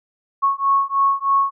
sine beating tone pair, 1100 / 1103.2 Hz, C#6 / C#6, -14 / -9 cents, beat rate 3.2 Hz, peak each -18 dBFS, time 0.42-1.51 s, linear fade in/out 20 ms, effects none

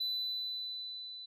sine tone with level ramp, 3994 Hz, B7, 19 cents sharp, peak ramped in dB -29 to -44 dBFS, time 0-1.26 s, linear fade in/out 10 ms, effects tanh soft clip ceiling -31 dBFS

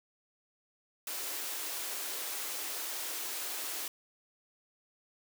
white high-pass noise, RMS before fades -38 dBFS, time 1.07-3.88 s, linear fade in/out 2 ms, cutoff 280 Hz, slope 48 dB/octave, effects none

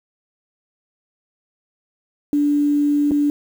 sine tone with dropouts, 291.1 Hz, D4, 15 cents flat, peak -14 dBFS, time 2.33-3.3 s, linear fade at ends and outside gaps 1 ms, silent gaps 3.11-3.116 s, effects 7-bit

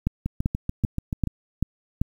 two click trains, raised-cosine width 5 ms, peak -13 / -9 dBFS, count 8 / 6, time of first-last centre 0.26-1.273 / 0.07-2.016 s, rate 6.91 / 2.57 Hz, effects 8-bit

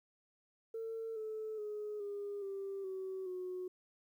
sine tone with pitch steps, 450.7 / 435.3 / 420.5 / 406.2 / 392.4 / 379 / 366.1 Hz, A4 / A4 / G#4 / G#4 / G4 / F#4 / F#4, +42 / -19 / +22 / -38 / +2 / +42 / -18 cents, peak -38 dBFS, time 0.74-3.68 s, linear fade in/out 5 ms, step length 420 ms, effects tanh soft clip ceiling -35 dBFS + 12-bit

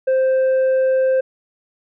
triangle tone with tanh clipping, 523.3 Hz, C5, in tune, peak -14 dBFS, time 0.07-1.21 s, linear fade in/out 10 ms, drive 8 dB, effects none

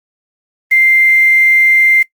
sine tone with quantisation, 2093 Hz, C7, in tune, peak -6 dBFS, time 0.71-2.03 s, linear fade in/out 10 ms, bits 5, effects noise-tail reverb RT60 0.1 s tail -19 dB re dry + Opus 32 kbps

